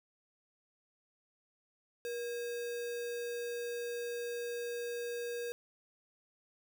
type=tone with sample-and-hold; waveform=sine; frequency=476.5 Hz; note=A#4; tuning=38 cents sharp; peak=-36 dBFS; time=2.05-5.52 s; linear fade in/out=0 ms; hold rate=2100 Hz; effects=none